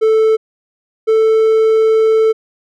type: tone pair in turn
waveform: triangle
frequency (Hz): 440 / 441.7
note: A4 / A4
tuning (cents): 0 / +7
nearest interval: unison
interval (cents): 7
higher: second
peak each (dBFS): -6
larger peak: neither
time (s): 0.01-0.37 / 1.07-2.33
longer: second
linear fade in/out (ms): 20
effects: none